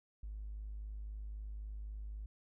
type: tone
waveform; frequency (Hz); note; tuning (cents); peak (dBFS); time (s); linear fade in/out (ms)
triangle; 51.91; G#1; 0; -38; 0.23-2.26; 5
effects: tanh soft clip ceiling -39 dBFS